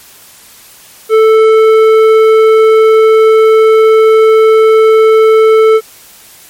triangle tone with tanh clipping, 440 Hz, A4, in tune, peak -4 dBFS, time 1.09-5.81 s, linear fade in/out 50 ms, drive 15 dB, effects white hiss -37 dBFS RMS until 6.49 s + MP3 64 kbps

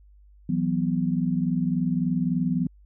sine chord, E suspended second, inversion none, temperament equal with one note detuned, 164.81 / 185 / 248.4 Hz, E3 / F#3 / B3, 0 / 0 / +10 cents, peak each -26 dBFS, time 0.49-2.67 s, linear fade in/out 5 ms, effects added 50 Hz sine -50 dBFS peak until 2.85 s

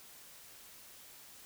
silence, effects white hiss -55 dBFS RMS until 1.45 s

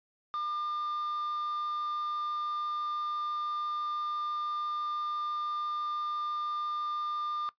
triangle tone with quantisation, 1201 Hz, D6, 38 cents sharp, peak -30 dBFS, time 0.34-7.49 s, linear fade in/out 0 ms, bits 7, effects noise-tail reverb RT60 0.1 s tail -17 dB re dry + resampled to 11025 Hz

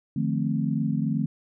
sine chord, F dominant seventh, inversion third, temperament equal with one note detuned, 151.66 / 174.61 / 220 / 261.6 Hz, Eb3 / F3 / A3 / C4, -44 / 0 / 0 / 0 cents, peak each -27 / -30 / -27 / -30 dBFS, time 0.16-1.26 s, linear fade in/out 5 ms, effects none

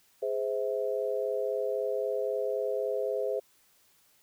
sine chord, Ab augmented, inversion none, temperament just, 415.3 / 519.1 / 648.9 Hz, Ab4 / C5 / E5, 0 / -14 / -27 cents, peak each -32 / -31 / -35 dBFS, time 0.22-3.4 s, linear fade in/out 10 ms, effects white hiss -65 dBFS RMS until 4.22 s

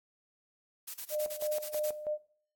blue noise bursts, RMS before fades -40 dBFS, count 10, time 0.87-1.906 s, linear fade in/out 10 ms, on 73 ms, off 34 ms
sine tone with tremolo, 604 Hz, D5, 48 cents sharp, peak -30 dBFS, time 1.1-2.18 s, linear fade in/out 50 ms, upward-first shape square, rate 3.1 Hz, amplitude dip 70%
effects noise-tail reverb RT60 0.5 s tail -17 dB re dry + AAC 64 kbps

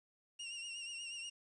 sawtooth tone with vibrato, 2791 Hz, F7, 2 cents flat, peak -40 dBFS, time 0.39-1.3 s, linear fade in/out 10 ms, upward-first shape triangle, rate 8.3 Hz, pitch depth 61 cents each way, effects resampled to 22050 Hz + 11-bit

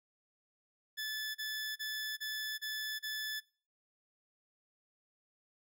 20% pulse tone bursts, 1735 Hz, A6, 25 cents flat, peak -32 dBFS, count 6, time 0.97-3.405 s, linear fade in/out 20 ms, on 380 ms, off 31 ms, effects noise-tail reverb RT60 0.4 s tail -22 dB re dry

